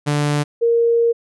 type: tone pair in turn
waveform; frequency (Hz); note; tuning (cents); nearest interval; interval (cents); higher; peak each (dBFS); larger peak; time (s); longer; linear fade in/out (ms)
sawtooth / sine; 146.83 / 466.2; D3 / A#4; 0 / 0; octave + minor sixth; 2000; second; -12; neither; 0.06-0.44 / 0.61-1.13; second; 20
effects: resampled to 24000 Hz